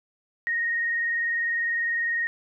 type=tone with vibrato; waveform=sine; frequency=1864.7 Hz; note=A#6; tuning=in tune; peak=-23 dBFS; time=0.47-2.27 s; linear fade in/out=0 ms; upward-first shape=sine; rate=20 Hz; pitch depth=21 cents each way; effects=none